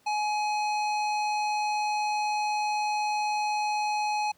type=tone with low-pass filter; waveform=square; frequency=842 Hz; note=G#5; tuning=24 cents sharp; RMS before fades=-28 dBFS; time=0.06-4.32 s; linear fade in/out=10 ms; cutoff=5300 Hz; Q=0.89; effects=pink hiss -64 dBFS RMS until 4.37 s + high-pass 80 Hz 12 dB/octave